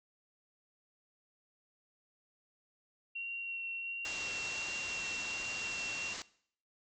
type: tone with vibrato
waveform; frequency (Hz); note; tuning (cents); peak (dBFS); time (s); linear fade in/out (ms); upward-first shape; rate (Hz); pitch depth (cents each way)
sine; 2741; F7; -33; -37; 3.15-6.14; 10; sine; 1.4; 10
type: low-pass noise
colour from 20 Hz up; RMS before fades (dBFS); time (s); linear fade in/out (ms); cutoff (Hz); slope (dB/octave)
white; -44; 4.05-6.22; 0; 7500; 96
effects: noise-tail reverb RT60 0.6 s tail -20 dB re dry